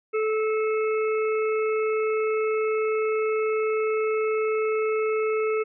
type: harmonic tone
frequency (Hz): 435.3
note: A4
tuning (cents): -19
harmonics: 1 / 3 / 5 / 6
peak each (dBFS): -22 / -32 / -36 / -38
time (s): 0.13-5.64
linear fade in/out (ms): 20
effects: none